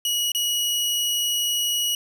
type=tone with dropouts; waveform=sawtooth; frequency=2912 Hz; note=F#7; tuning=28 cents flat; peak=-18 dBFS; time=0.05-1.95 s; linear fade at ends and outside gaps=2 ms; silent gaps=0.319-0.348 s; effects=none